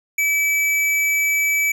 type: tone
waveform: square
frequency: 2300 Hz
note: D7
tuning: 37 cents flat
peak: -17 dBFS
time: 0.18-1.72 s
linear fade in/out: 5 ms
effects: none